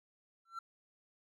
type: tone with exponential growth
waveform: triangle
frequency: 1349 Hz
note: E6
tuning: 40 cents sharp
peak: -35 dBFS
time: 0.45-0.59 s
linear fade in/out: 5 ms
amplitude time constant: 30 ms
effects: none